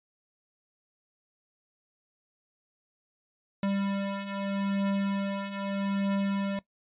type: beating tone pair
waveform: square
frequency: 197.1 / 197.9 Hz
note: G3 / G3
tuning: +10 / +17 cents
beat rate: 0.8 Hz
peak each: -35 / -30 dBFS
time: 3.63-6.59 s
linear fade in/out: 2 ms
effects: noise-tail reverb RT60 0.1 s tail -19 dB re dry + resampled to 8000 Hz